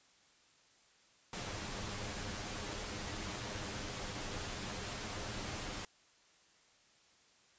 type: noise with comb filter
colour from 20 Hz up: pink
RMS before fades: -42 dBFS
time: 1.33-5.85 s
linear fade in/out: 2 ms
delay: 9.8 ms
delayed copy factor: +0.5
effects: white hiss -67 dBFS RMS until 7.58 s + resampled to 16000 Hz